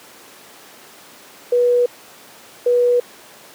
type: tone pair in turn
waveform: sine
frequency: 487.2 / 487.2 Hz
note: B4 / B4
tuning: -24 / -24 cents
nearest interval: unison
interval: 0 cents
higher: neither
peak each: -11 dBFS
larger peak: neither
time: 1.52-1.86 / 2.66-3 s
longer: neither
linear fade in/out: 5 ms
effects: pink hiss -42 dBFS RMS until 3.54 s + high-pass 300 Hz 12 dB/octave